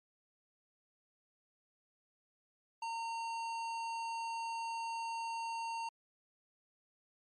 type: tone with hard clipping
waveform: sine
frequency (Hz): 916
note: A#5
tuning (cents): -31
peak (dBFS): -39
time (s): 2.82-5.89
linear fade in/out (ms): 5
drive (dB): 14
effects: MP3 48 kbps